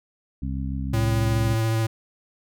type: harmonic tone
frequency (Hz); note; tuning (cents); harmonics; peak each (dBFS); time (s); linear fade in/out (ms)
66.5; C2; +29; 1 / 2 / 3 / 4; -28 / -31 / -33 / -34; 0.42-1.55; 5
type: tone with vibrato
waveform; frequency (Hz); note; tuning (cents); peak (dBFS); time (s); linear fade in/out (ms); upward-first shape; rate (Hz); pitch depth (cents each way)
square; 112.1; A2; +33; -21; 0.93-1.87; 10; triangle; 14; 16
effects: none